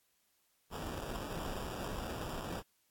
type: noise with sample-and-hold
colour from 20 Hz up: pink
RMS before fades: -41 dBFS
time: 0.7-2.63 s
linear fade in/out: 50 ms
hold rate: 2100 Hz
effects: white hiss -75 dBFS RMS until 2.9 s + AAC 64 kbps